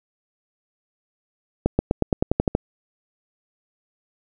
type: accelerating click train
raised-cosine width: 2 ms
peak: -4 dBFS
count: 10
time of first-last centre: 1.66-2.551 s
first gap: 130 ms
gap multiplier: 0.93
effects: none